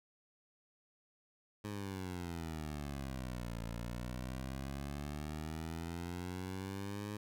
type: exponential two-way sweep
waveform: 15% pulse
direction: down then up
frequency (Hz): 105.3 to 56.5 to 105.3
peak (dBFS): -34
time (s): 1.64-7.17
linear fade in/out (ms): 5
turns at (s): 3.61
effects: none